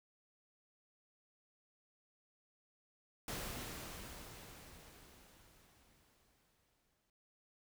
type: noise with exponential decay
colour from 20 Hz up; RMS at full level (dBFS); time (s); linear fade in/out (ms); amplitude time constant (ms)
pink; -42; 3.28-7.1; 2; 830
effects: none